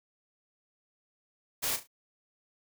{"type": "noise with echo", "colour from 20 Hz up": "white", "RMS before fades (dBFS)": -31, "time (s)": [1.62, 1.77], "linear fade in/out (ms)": 20, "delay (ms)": 35, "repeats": 3, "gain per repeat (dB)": -10, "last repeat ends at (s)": 1.875, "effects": []}